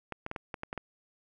clicks, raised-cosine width 0.5 ms, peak -21 dBFS, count 8, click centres 0.123 / 0.264 / 0.314 / 0.362 / 0.542 / 0.634 / 0.729 / 0.777 s, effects none

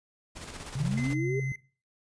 pink noise with tremolo, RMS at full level -40 dBFS, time 0.35-1.15 s, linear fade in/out 20 ms, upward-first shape square, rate 16 Hz, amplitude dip 45%
sine linear sweep, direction up, 123.47 to 415.3 Hz, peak -29 dBFS, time 0.75-1.4 s, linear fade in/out 5 ms
sine tone with vibrato, 133.3 Hz, C3, 33 cents sharp, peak -28 dBFS, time 0.8-1.52 s, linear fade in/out 2 ms, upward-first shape triangle, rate 12 Hz, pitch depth 30 cents each way
triangle tone, 2057 Hz, C7, 30 cents flat, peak -35 dBFS, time 0.97-1.56 s, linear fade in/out 5 ms
effects noise-tail reverb RT60 0.4 s tail -20 dB re dry + resampled to 22050 Hz

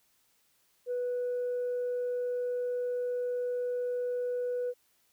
sine tone, 492.3 Hz, B4, 6 cents flat, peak -28 dBFS, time 0.86-4.74 s, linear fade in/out 50 ms, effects tanh soft clip ceiling -27 dBFS + white hiss -70 dBFS RMS until 5.12 s

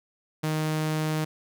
sawtooth tone, 155.56 Hz, D#3, in tune, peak -21 dBFS, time 0.43-1.25 s, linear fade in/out 10 ms, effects none

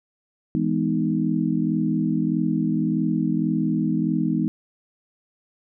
sine chord, E major seventh, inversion none, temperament equal with one note detuned, 164.81 / 207.7 / 249.5 / 311.1 Hz, E3 / G#3 / B3 / D#4, 0 / 0 / +18 / 0 cents, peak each -25 dBFS, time 0.55-4.48 s, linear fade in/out 0 ms, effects none

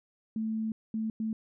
sine tone bursts at uneven times, 220.4 Hz, A3, 3 cents sharp, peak -29 dBFS, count 3, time 0.36-0.72 / 0.94-1.1 / 1.2-1.33 s, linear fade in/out 2 ms, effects none

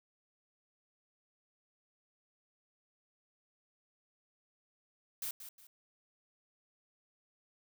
blue noise with echo, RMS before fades -39 dBFS, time 5.22-5.31 s, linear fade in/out 2 ms, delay 180 ms, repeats 2, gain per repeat -10 dB, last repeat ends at 5.67 s, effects none

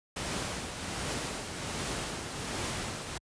pink noise with tremolo, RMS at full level -33 dBFS, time 0.16-3.18 s, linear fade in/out 5 ms, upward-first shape triangle, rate 1.3 Hz, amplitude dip 50%, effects high-pass 60 Hz 12 dB/octave + resampled to 22050 Hz

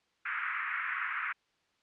pink band-pass noise, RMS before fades -35 dBFS, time 0.25-1.33 s, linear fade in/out 10 ms, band 1200 to 2300 Hz, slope 48 dB/octave, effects white hiss -73 dBFS RMS until 1.82 s + low-pass 4000 Hz 12 dB/octave

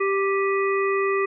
harmonic tone with a mistuned harmonic, 392 Hz, G4, in tune, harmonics 1 / 3 / 5 / 6, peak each -21 / -26 / -29 / -33 dBFS, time 0-1.26 s, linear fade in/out 10 ms, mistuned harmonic 6, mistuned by +100 cents, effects none

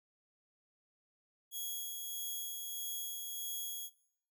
5% pulse tone with tremolo, 3322 Hz, G#7, in tune, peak -30 dBFS, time 1.51-3.9 s, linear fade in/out 50 ms, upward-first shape sine, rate 1.6 Hz, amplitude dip 30%, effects noise-tail reverb RT60 0.6 s tail -18 dB re dry

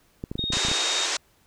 clicks, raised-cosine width 3 ms, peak -18 dBFS, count 11, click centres 0.239 / 0.315 / 0.355 / 0.393 / 0.44 / 0.503 / 0.535 / 0.57 / 0.65 / 0.685 / 0.715 s
sine tone, 3723 Hz, A#7, 3 cents flat, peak -26 dBFS, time 0.38-1.06 s, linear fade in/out 10 ms
white band-pass noise, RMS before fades -27 dBFS, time 0.52-1.17 s, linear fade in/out 5 ms, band 310 to 7500 Hz, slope 48 dB/octave
effects pink hiss -62 dBFS RMS until 1.46 s

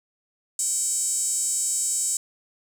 5% pulse tone with high-pass filter, 769 Hz, G5, 33 cents flat, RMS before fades -25 dBFS, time 0.59-2.17 s, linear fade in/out 2 ms, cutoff 7600 Hz, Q 5.3, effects none

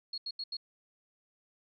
sine tone bursts, 4311 Hz, C#8, 49 cents flat, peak -35 dBFS, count 4, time 0.13-0.569 s, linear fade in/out 5 ms, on 49 ms, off 81 ms, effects none

